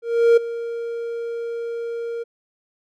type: tone with ADSR envelope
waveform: triangle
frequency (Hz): 466.2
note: A#4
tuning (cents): 0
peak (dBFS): -7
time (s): 0.02-2.24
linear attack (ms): 350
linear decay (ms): 9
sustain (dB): -16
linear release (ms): 18
effects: none